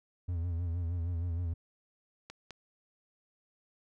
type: tone with vibrato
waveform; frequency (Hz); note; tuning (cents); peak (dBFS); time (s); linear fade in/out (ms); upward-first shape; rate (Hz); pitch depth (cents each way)
triangle; 85.7; F2; -32; -29; 0.28-1.54; 10; sine; 6.4; 70
type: clicks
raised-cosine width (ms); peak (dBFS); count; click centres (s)
0.2; -27; 2; 2.3 / 2.507
effects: none